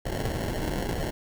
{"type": "noise with sample-and-hold", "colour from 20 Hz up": "pink", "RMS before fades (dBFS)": -30, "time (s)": [0.05, 1.11], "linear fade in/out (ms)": 10, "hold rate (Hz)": 1225, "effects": []}